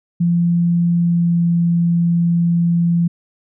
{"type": "tone with pitch glide", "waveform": "sine", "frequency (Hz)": [171.8, 170.61], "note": ["F3", "F3"], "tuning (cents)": [-28, -40], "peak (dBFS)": -12, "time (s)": [0.2, 3.08], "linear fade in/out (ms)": 10, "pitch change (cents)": -12, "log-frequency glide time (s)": [0.94, 1.45], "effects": []}